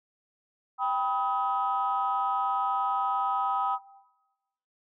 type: tone cluster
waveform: sine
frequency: 787 / 984 / 1267 Hz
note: G5 / B5 / D#6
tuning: +7 / -7 / +31 cents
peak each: -28 / -30 / -28 dBFS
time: 0.78-3.79 s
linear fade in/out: 50 ms
effects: noise-tail reverb RT60 1.0 s tail -17 dB re dry + tanh soft clip ceiling -17 dBFS